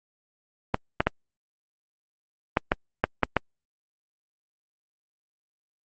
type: clicks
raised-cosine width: 0.5 ms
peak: -4 dBFS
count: 8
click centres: 0.744 / 1.005 / 1.07 / 2.571 / 2.719 / 3.04 / 3.233 / 3.367 s
effects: Opus 24 kbps